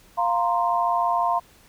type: chord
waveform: sine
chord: F suspended fourth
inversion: none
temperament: equal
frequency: 698.5 / 932.3 / 1046.5 Hz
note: F5 / Bb5 / C6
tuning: 0 / 0 / 0 cents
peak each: -23 / -24 / -24 dBFS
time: 0.17-1.4 s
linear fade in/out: 20 ms
effects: pink hiss -54 dBFS RMS until 1.68 s